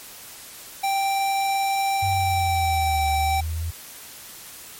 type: tone with pitch glide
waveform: square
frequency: 784 to 775.9 Hz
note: G5 to G5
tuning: 0 to -18 cents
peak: -21 dBFS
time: 0.83-3.41 s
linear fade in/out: 10 ms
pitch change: -18 cents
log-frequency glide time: 2.02-2.6 s
type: linear two-way sweep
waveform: sine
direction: down then up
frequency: 98 to 74 to 83.7 Hz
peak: -24 dBFS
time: 2.02-3.71 s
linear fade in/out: 10 ms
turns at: 3.1 s
effects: white hiss -41 dBFS RMS until 4.79 s + MP3 64 kbps